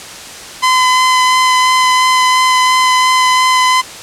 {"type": "tone with vibrato", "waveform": "sawtooth", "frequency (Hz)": 1019, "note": "C6", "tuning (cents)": -46, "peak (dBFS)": -4, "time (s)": [0.62, 3.82], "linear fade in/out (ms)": 20, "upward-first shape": "sine", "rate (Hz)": 2.9, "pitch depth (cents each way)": 10, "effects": ["white hiss -29 dBFS RMS until 4.02 s", "low-pass 8000 Hz 12 dB/octave"]}